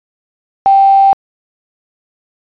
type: tone with quantisation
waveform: sine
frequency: 784 Hz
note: G5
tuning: in tune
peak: -4 dBFS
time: 0.66-1.13 s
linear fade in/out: 0 ms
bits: 4
effects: resampled to 11025 Hz